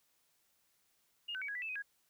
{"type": "tone with pitch steps", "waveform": "sine", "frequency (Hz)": [2844, 1522, 2264, 1659, 1971, 2631, 2513, 1648], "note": ["F7", "F#6", "C#7", "G#6", "B6", "E7", "D#7", "G#6"], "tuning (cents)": [31, 48, 36, -2, -4, -4, 17, -14], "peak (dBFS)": -38, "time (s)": [1.28, 1.824], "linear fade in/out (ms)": 10, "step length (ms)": 68, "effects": ["white hiss -75 dBFS RMS until 2.09 s"]}